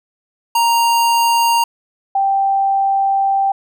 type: tone pair in turn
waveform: square / sine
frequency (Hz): 932.3 / 784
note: A#5 / G5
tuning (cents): 0 / 0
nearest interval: minor third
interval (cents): 300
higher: first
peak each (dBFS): -12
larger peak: neither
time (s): 0.55-1.64 / 2.15-3.52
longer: second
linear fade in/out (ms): 5
effects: none